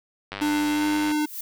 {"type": "click train", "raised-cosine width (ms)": 0.3, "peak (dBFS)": -16, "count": 80, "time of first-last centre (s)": [0.32, 1.114], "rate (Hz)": 99.5}
{"type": "tone with pitch glide", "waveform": "square", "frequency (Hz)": [297.8, 301.8], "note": ["D4", "D4"], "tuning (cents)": [24, 47], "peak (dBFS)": -22, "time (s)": [0.41, 1.26], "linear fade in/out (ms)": 10, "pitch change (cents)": 23, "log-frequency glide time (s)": [0.71, 0.85]}
{"type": "noise with exponential growth", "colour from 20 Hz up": "violet", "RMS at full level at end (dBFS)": -30, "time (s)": [1.02, 1.41], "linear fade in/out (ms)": 5, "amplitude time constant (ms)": 83}
{"effects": []}